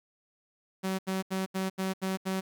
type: tone bursts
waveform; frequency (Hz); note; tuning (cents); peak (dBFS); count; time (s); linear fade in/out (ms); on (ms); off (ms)
sawtooth; 189.7; F#3; +43; -25; 7; 0.83-2.412; 20; 160; 77
effects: 10-bit